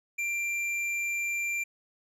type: tone with hard clipping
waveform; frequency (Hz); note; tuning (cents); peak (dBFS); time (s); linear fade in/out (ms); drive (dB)
sine; 2368; D7; +14; -30; 0.18-1.64; 10; 8
effects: none